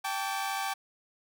sawtooth chord, G suspended second, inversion none, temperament equal with one note detuned, 784 / 880 / 1149.2 Hz, G5 / A5 / D6, 0 / 0 / -38 cents, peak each -29 / -34 / -33 dBFS, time 0.04-0.74 s, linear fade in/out 10 ms, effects none

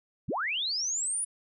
sine linear sweep, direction up, 59.3 to 9956 Hz, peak -28 dBFS, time 0.28-1.25 s, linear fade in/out 10 ms, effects none

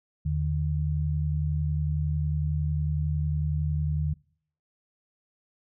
sine tone pair together, 79.94 / 150.9 Hz, D#2 / D3, +47 / +47 cents, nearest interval major seventh, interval 1100 cents, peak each -27 dBFS, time 0.25-4.14 s, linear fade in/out 10 ms, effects noise-tail reverb RT60 0.6 s tail -25 dB re dry

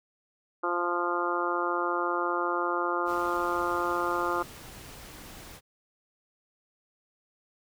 harmonic tone, 174.61 Hz, F3, in tune, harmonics 2 / 3 / 4 / 5 / 6 / 7 / 8, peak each -32 / -35 / -37 / -35 / -34 / -31 / -35 dBFS, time 0.63-4.43 s, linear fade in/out 10 ms
pink noise, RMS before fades -46 dBFS, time 3.05-5.61 s, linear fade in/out 50 ms
effects none

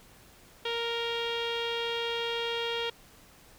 sawtooth tone with low-pass filter, 466.2 Hz, A#4, in tune, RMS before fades -32 dBFS, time 0.65-2.9 s, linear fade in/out 5 ms, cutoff 3300 Hz, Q 5, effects pink hiss -56 dBFS RMS until 3.58 s

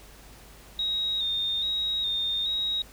sine tone with vibrato, 3724 Hz, A#7, 2 cents flat, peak -25 dBFS, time 0.79-2.82 s, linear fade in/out 2 ms, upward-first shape square, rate 1.2 Hz, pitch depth 34 cents each way, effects added 50 Hz sine -50 dBFS peak until 2.92 s + pink hiss -51 dBFS RMS until 2.92 s

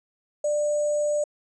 sine tone with sample-and-hold, 593 Hz, D5, 17 cents sharp, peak -21 dBFS, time 0.44-1.24 s, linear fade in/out 5 ms, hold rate 7350 Hz, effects resampled to 22050 Hz

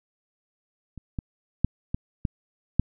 clicks, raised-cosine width 5 ms, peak -27 / -17 / -7 / -14 / -12 / -6 dBFS, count 6, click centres 0.977 / 1.188 / 1.646 / 1.945 / 2.252 / 2.796 s, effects none

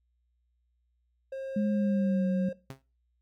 triangle tone, 535 Hz, C5, 38 cents sharp, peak -32 dBFS, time 1.32-2.53 s, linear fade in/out 5 ms
sine tone with pitch glide, 207.7 to 188.27 Hz, G#3 to F#3, 0 to +30 cents, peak -25 dBFS, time 1.56-2.49 s, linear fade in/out 5 ms, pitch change -170 cents, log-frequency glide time 1.71-2.26 s
sawtooth tone with exponential decay, 134.1 Hz, C3, 43 cents sharp, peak -33 dBFS, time 2.7-2.82 s, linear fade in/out 0 ms, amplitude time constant 26 ms
effects noise-tail reverb RT60 0.3 s tail -19 dB re dry + added 60 Hz sine -70 dBFS peak until 3.21 s

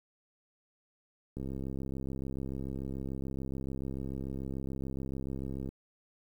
click train, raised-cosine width 3 ms, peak -26 dBFS, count 290, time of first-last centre 1.37-5.69 s, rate 66.9 Hz, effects 10-bit

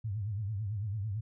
sine tone with vibrato, 103.83 Hz, G#2, in tune, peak -32 dBFS, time 0.04-1.21 s, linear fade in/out 10 ms, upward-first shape triangle, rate 9 Hz, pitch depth 180 cents each way, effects none

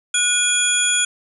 sine tone cluster, 1453 / 2451 / 3334 / 6950 / 9640 Hz, F#6 / D#7 / G#7 / A8 / D9, -32 / -27 / +6 / -22 / +44 cents, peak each -23 / -24 / -21 / -19 / -25 dBFS, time 0.14-1.05 s, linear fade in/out 5 ms, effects none

